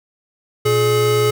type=tone pair together; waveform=square; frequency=118.92 / 423.8 Hz; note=A#2 / G#4; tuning=+35 / +35 cents; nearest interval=octave + minor seventh; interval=2200 cents; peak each=-20 / -15 dBFS; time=0.65-1.31 s; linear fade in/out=10 ms; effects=none